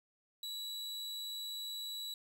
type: tone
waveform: 40% pulse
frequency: 3921 Hz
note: B7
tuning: 13 cents flat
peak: -39 dBFS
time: 0.43-2.14 s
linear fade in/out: 2 ms
effects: none